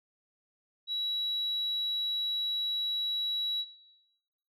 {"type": "tone", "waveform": "sine", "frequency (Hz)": 3900, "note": "B7", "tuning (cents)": -23, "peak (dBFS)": -29, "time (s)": [0.87, 3.65], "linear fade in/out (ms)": 50, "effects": ["noise-tail reverb RT60 1.0 s tail -19 dB re dry", "tanh soft clip ceiling -25 dBFS"]}